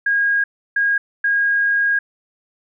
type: tone bursts at uneven times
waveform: sine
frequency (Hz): 1633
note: G#6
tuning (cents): -30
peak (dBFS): -14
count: 3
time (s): 0.06-0.44 / 0.76-0.98 / 1.24-1.99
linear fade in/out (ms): 5
effects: none